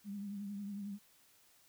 sine tone with vibrato, 201.8 Hz, G#3, 49 cents flat, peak -40 dBFS, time 0.04-0.99 s, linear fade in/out 50 ms, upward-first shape triangle, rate 11 Hz, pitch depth 56 cents each way, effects white hiss -67 dBFS RMS until 1.68 s

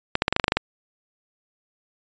clicks, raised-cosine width 0.3 ms, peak -3 dBFS, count 10, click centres 0.154 / 0.221 / 0.281 / 0.326 / 0.364 / 0.398 / 0.442 / 0.481 / 0.521 / 0.57 s, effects resampled to 16000 Hz

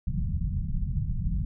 pink low-pass noise, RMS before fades -28 dBFS, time 0.07-1.45 s, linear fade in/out 5 ms, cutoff 190 Hz, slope 48 dB/octave, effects none

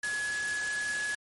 sine tone in noise, 1692 Hz, G#6, 32 cents sharp, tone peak -30 dBFS, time 0.03-1.15 s, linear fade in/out 5 ms, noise white, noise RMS -38 dBFS, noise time 0.03-1.15 s, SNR +5 dB, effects MP3 48 kbps

